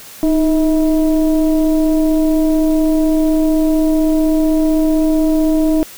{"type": "tone with frequency modulation", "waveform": "sine", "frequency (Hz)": 311.1, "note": "D#4", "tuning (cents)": 0, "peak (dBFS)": -10, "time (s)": [0.23, 5.83], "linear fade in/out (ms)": 0, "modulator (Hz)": 329, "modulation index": 0.69, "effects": ["white hiss -36 dBFS RMS until 5.97 s"]}